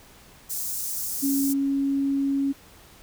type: high-pass noise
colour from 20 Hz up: white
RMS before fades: -30 dBFS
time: 0.49-1.54 s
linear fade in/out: 20 ms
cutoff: 5800 Hz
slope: 24 dB/octave
type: tone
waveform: sine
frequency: 276.3 Hz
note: C#4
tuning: 6 cents flat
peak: -21 dBFS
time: 1.22-2.53 s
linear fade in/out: 20 ms
effects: pink hiss -51 dBFS RMS until 3.02 s